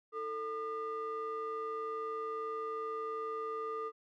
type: ring-modulated tone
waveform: triangle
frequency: 383.4 Hz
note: G4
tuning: 38 cents flat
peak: -31 dBFS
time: 0.12-3.92 s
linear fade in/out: 50 ms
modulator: 828 Hz
effects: none